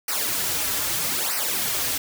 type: noise with flanger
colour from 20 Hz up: white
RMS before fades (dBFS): -25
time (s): 0.08-1.98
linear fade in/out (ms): 5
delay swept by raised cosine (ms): 0.28 to 5.68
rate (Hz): 0.79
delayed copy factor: -0.8
effects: none